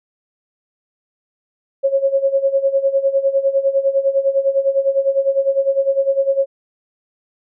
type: tone with tremolo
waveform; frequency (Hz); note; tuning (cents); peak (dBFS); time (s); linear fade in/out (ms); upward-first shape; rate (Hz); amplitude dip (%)
sine; 546; C#5; -26; -10; 1.83-6.46; 20; sine; 9.9; 80
effects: none